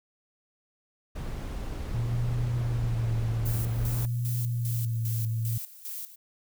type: noise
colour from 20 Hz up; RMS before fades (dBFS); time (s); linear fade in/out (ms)
brown; -34; 1.15-4.06; 10
type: tone with vibrato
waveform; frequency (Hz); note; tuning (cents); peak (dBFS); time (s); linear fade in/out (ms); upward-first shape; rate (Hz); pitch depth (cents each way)
sine; 116.54; A#2; 0; -26; 1.94-5.58; 5; sine; 0.53; 53
type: noise with tremolo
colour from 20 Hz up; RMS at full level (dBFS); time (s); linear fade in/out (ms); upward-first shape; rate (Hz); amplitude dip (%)
violet; -37; 3.45-6.16; 10; square; 2.5; 75
effects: none